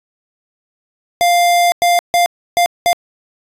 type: tone bursts at uneven times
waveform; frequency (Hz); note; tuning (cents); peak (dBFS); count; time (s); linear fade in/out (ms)
square; 698.5; F5; 0; -10; 5; 1.21-1.72 / 1.82-1.99 / 2.14-2.26 / 2.57-2.66 / 2.86-2.93; 0
effects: resampled to 32000 Hz